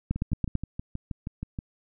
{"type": "two click trains", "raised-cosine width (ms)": 5, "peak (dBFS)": [-13, -20], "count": [5, 10], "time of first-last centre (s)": [[0.11, 0.553], [0.16, 1.589]], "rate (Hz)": [9.02, 6.3], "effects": []}